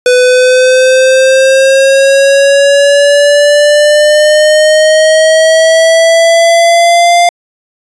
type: exponential sweep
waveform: square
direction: up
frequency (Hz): 496.8 to 698.5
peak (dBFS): -4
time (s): 0.06-7.29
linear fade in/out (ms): 2
effects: resampled to 22050 Hz